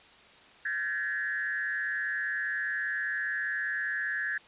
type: tone with frequency modulation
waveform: sine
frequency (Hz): 1700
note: G#6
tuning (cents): +40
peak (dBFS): -29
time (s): 0.65-4.38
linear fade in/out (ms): 5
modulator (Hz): 145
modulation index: 1
effects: white hiss -55 dBFS RMS until 4.47 s + resampled to 8000 Hz